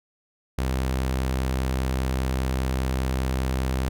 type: tone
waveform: sawtooth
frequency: 65 Hz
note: C2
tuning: 11 cents flat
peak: -19 dBFS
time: 0.58-3.89 s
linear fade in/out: 5 ms
effects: none